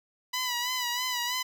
10% pulse tone with vibrato, 987.8 Hz, B5, in tune, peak -20 dBFS, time 0.33-1.43 s, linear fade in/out 10 ms, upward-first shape sine, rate 3.1 Hz, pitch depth 54 cents each way, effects none

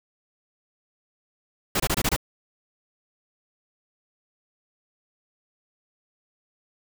pink noise bursts, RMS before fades -23 dBFS, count 6, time 1.75-2.164 s, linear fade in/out 5 ms, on 49 ms, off 24 ms, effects none

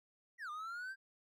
triangle linear two-way sweep, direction down then up, 1985 to 1188 to 1598 Hz, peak -40 dBFS, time 0.38-0.96 s, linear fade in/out 50 ms, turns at 0.5 s, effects none

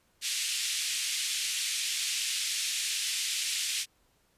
pink band-pass noise, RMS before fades -32 dBFS, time 0.21-3.86 s, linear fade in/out 50 ms, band 2500 to 10000 Hz, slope 24 dB/octave, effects pink hiss -69 dBFS RMS until 4.37 s + resampled to 32000 Hz

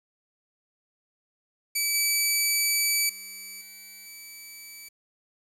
10% pulse tone with level steps, 2300 Hz, D7, 37 cents flat, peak -15 / -13 / -30 / -35 / -33 dBFS, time 1.75-4.89 s, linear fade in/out 10 ms, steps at 1.94 / 3.09 / 3.61 / 4.06 s, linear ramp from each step 5 ms, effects resampled to 32000 Hz + 9-bit

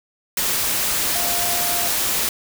sine tone in noise, 698.5 Hz, F5, in tune, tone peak -28 dBFS, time 1.15-1.88 s, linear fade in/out 2 ms, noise white, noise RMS -21 dBFS, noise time 0.37-2.29 s, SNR -10 dB, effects none

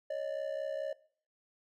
triangle ring-modulated tone, 587.3 Hz, D5, in tune, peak -29 dBFS, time 0.1-0.93 s, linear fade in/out 5 ms, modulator 32.3 Hz, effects noise-tail reverb RT60 0.5 s tail -20 dB re dry

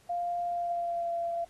sine tone with pitch glide, 698.5 to 682.5 Hz, F5 to F5, 0 to -40 cents, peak -29 dBFS, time 0.09-1.45 s, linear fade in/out 10 ms, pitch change -40 cents, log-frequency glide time 0.46-1.14 s, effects pink hiss -62 dBFS RMS until 1.49 s + AAC 32 kbps

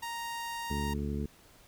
sawtooth tone, 932.3 Hz, A#5, in tune, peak -32 dBFS, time 0.02-0.94 s, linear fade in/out 10 ms
harmonic tone, 71.9 Hz, D2, 36 cents flat, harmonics 1 / 2 / 3 / 4 / 5 / 6, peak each -35 / -38 / -36 / -43 / -44 / -43 dBFS, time 0.7-1.26 s, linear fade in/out 5 ms
effects pink hiss -59 dBFS RMS until 1.67 s

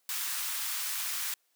white high-pass noise, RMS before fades -34 dBFS, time 0.09-1.34 s, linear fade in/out 2 ms, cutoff 980 Hz, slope 24 dB/octave, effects white hiss -73 dBFS RMS until 1.55 s + high-pass 300 Hz 12 dB/octave

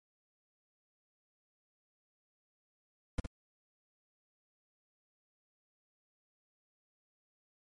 brown noise with echo, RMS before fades -30 dBFS, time 3.18-3.2 s, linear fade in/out 5 ms, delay 62 ms, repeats 1, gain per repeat -7 dB, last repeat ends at 3.262 s, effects MP3 48 kbps

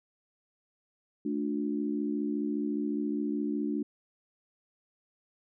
sine tone cluster, 218.5 / 292.8 / 357.9 Hz, A3 / D4 / F4, -12 / -5 / +42 cents, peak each -33 / -31 / -37 dBFS, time 1.25-3.83 s, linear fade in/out 5 ms, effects none

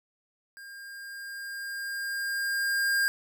square tone with level ramp, 1608 Hz, G6, 44 cents sharp, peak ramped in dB -44 to -23 dBFS, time 0.57-3.08 s, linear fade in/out 0 ms, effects none

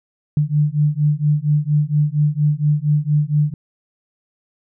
sine beating tone pair, 146.83 / 151.13 Hz, D3 / D3, 0 / +50 cents, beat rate 4.3 Hz, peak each -17 dBFS, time 0.37-3.54 s, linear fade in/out 2 ms, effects none

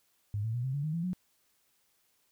sine tone with pitch steps, 103.3 / 112 / 121.43 / 131.66 / 142.75 / 154.78 / 167.81 / 181.95 Hz, G#2 / A2 / B2 / C3 / D3 / D#3 / E3 / F#3, -9 / +31 / -29 / +11 / -49 / -9 / +31 / -29 cents, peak -30 dBFS, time 0.34-1.132 s, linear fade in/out 0 ms, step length 99 ms, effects white hiss -72 dBFS RMS until 2.31 s

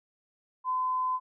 sine tone, 1020 Hz, C6, 44 cents flat, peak -26 dBFS, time 0.64-1.2 s, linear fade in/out 50 ms, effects none

